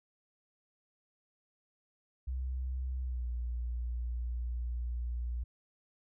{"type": "tone with pitch glide", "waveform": "sine", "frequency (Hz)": [64.1, 59.81], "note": ["C2", "A#1"], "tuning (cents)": [-35, 45], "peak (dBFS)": -33, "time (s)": [2.27, 5.44], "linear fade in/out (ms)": 10, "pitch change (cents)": -120, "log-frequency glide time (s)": [3, 3.28], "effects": []}